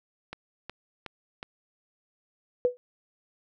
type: click train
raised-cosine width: 0.3 ms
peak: -21 dBFS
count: 4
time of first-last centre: 0.33-1.429 s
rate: 2.73 Hz
type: tone with exponential decay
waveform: sine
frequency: 493.9 Hz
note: B4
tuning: in tune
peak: -16 dBFS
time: 2.65-2.77 s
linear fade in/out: 0 ms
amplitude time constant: 26 ms
effects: none